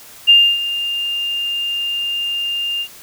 sine tone with ADSR envelope, 2804 Hz, F7, 6 cents sharp, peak -4 dBFS, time 0.27-2.88 s, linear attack 25 ms, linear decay 280 ms, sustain -14 dB, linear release 72 ms, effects white hiss -40 dBFS RMS until 3.02 s

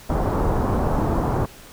pink low-pass noise, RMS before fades -21 dBFS, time 0.09-1.46 s, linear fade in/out 10 ms, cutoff 1100 Hz, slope 24 dB/octave, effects pink hiss -44 dBFS RMS until 1.72 s

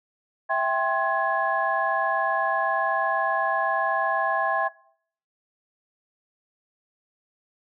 sine tone cluster, 659 / 787 / 1059 / 1680 Hz, E5 / G5 / C6 / G#6, -1 / +7 / +21 / +19 cents, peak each -26 dBFS, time 0.49-4.69 s, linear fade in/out 20 ms, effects noise-tail reverb RT60 0.6 s tail -22 dB re dry + tanh soft clip ceiling -10 dBFS

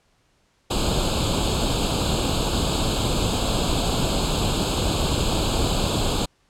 pink noise with comb filter, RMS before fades -22 dBFS, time 0.7-6.26 s, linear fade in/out 10 ms, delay 0.26 ms, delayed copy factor +1, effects pink hiss -64 dBFS RMS until 6.49 s + low-pass 8000 Hz 12 dB/octave

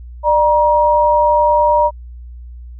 sine tone pair together, 598 / 949.3 Hz, D5 / A#5, +31 / +31 cents, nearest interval minor sixth, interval 800 cents, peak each -13 / -11 dBFS, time 0.23-1.91 s, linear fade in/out 50 ms, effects added 60 Hz sine -30 dBFS peak until 2.79 s

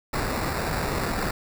pink noise with sample-and-hold, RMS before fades -27 dBFS, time 0.13-1.31 s, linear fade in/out 5 ms, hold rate 3150 Hz, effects none

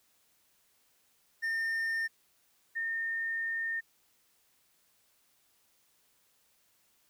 triangle / sine tone pair in turn, 1814 / 1822.8 Hz, A#6 / A#6, -48 / -39 cents, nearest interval unison, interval 9 cents, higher second, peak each -28 / -31 dBFS, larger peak first, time 1.42-2.08 / 2.75-3.81 s, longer second, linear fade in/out 20 ms, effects white hiss -70 dBFS RMS until 7.09 s

